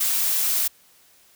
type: noise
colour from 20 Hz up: blue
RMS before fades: -22 dBFS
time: 0-0.68 s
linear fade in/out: 10 ms
effects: white hiss -56 dBFS RMS until 1.35 s